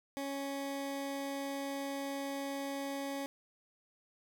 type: tone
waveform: 20% pulse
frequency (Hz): 277.2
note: C#4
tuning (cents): 0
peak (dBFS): -32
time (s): 0.17-3.26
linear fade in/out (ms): 0
effects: none